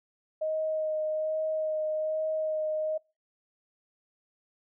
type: tone with vibrato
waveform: sine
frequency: 624 Hz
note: D#5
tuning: 5 cents sharp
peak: -27 dBFS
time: 0.41-2.98 s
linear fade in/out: 10 ms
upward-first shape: sine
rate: 1.2 Hz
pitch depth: 13 cents each way
effects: noise-tail reverb RT60 0.3 s tail -26 dB re dry